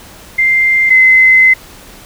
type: tone pair in turn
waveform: sine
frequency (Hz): 2093 / 2052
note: C7 / C7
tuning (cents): 0 / -34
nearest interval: unison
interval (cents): 34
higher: first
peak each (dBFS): -7 / -3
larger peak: second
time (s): 0.38-0.9 / 0.9-1.54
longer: second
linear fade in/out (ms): 10
effects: pink hiss -36 dBFS RMS until 2.05 s